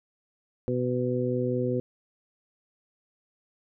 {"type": "harmonic tone", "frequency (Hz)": 124.8, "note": "B2", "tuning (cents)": 19, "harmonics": [1, 2, 3, 4], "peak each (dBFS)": [-30, -30, -30, -30], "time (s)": [0.68, 1.8], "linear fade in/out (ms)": 0, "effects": []}